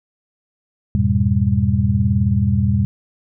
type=tone cluster; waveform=sine; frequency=86.2 / 105 / 124 / 199 Hz; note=F2 / G#2 / B2 / G3; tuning=-22 / +19 / +7 / +26 cents; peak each=-19 dBFS; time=0.95-2.85 s; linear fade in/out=0 ms; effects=none